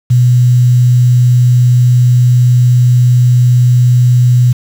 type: tone with quantisation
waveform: sine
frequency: 123.47 Hz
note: B2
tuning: in tune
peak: -4 dBFS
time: 0.1-4.53 s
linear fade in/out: 10 ms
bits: 5
effects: none